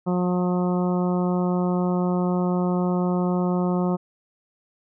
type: harmonic tone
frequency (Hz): 179.6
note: F3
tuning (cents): +49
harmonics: 1 / 2 / 3 / 4 / 5 / 6 / 7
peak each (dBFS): -21 / -27 / -31 / -33 / -35 / -37 / -38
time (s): 0.06-3.97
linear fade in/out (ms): 20
effects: none